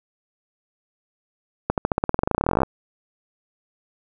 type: accelerating click train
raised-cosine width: 1 ms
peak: -5 dBFS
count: 26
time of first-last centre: 1.7-2.633 s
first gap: 78 ms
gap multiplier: 0.93
effects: none